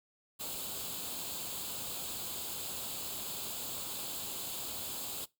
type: noise with comb filter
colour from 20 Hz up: white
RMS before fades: -40 dBFS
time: 0.39-5.26 s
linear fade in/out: 20 ms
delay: 0.26 ms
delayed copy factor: +0.7
effects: noise-tail reverb RT60 0.2 s tail -21 dB re dry + high-pass 60 Hz 12 dB/octave